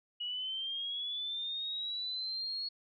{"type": "linear sweep", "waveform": "sine", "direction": "up", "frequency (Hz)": [2903, 4348], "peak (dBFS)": -35, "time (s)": [0.2, 2.69], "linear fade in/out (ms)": 10, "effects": []}